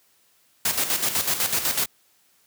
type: noise with tremolo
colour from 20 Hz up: white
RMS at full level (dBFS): -22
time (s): 0.65-1.86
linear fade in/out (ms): 5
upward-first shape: square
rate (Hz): 8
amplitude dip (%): 60
effects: white hiss -62 dBFS RMS until 2.46 s + high-pass 80 Hz 12 dB/octave